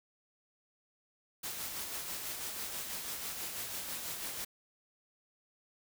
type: noise with tremolo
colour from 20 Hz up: white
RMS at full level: -39 dBFS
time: 1.43-4.45 s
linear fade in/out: 10 ms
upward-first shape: sine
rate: 6.1 Hz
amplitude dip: 35%
effects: none